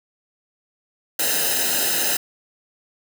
white noise with comb filter, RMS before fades -21 dBFS, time 1.19-2.17 s, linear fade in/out 5 ms, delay 0.88 ms, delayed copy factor -0.9, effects none

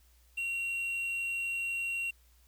triangle tone with quantisation, 2746 Hz, F7, 30 cents flat, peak -30 dBFS, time 0.37-2.11 s, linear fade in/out 10 ms, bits 9, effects added 60 Hz sine -61 dBFS peak until 2.47 s + white hiss -68 dBFS RMS until 2.47 s

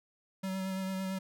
square tone with vibrato, 190 Hz, F#3, 46 cents sharp, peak -34 dBFS, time 0.43-1.19 s, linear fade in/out 10 ms, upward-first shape sine, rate 8.9 Hz, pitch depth 18 cents each way, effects none

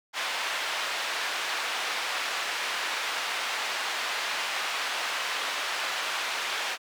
white band-pass noise, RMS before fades -31 dBFS, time 0.13-6.78 s, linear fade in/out 50 ms, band 710 to 3000 Hz, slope 12 dB/octave, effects none

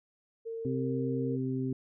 sine tone with pitch glide, 454.8 to 461.1 Hz, A#4 to A#4, -43 to -19 cents, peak -35 dBFS, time 0.45-1.37 s, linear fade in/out 20 ms, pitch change +24 cents, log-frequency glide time 0.81-0.87 s
harmonic tone, 130.3 Hz, C3, 7 cents flat, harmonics 1 / 2 / 3, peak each -34 / -32 / -38 dBFS, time 0.65-1.73 s, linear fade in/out 2 ms
effects none

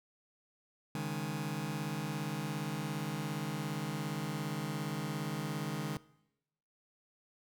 sawtooth chord, C# suspended second, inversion none, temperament just, 138.59 / 155.92 / 207.9 Hz, C#3 / D#3 / G#3, 0 / +4 / +2 cents, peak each -37 / -34 / -36 dBFS, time 0.95-5.97 s, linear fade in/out 2 ms, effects noise-tail reverb RT60 0.9 s tail -21 dB re dry

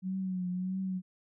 sine tone with vibrato, 185 Hz, F#3, in tune, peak -31 dBFS, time 0.02-1.02 s, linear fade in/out 50 ms, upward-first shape triangle, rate 1.6 Hz, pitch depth 58 cents each way, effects none

